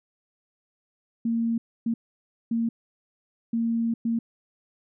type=tone bursts at uneven times; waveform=sine; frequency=230.2 Hz; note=A#3; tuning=22 cents flat; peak=-22 dBFS; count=5; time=1.25-1.58 / 1.86-1.94 / 2.51-2.69 / 3.53-3.94 / 4.05-4.19 s; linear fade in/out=5 ms; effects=none